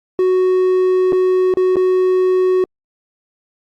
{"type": "tone with dropouts", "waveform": "triangle", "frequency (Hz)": 370, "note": "F#4", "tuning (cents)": 0, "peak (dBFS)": -9, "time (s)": [0.19, 2.64], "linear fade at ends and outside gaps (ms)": 1, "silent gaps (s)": [[1.123, 1.129], [1.539, 1.571], [1.758, 1.767]], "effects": ["Opus 32 kbps"]}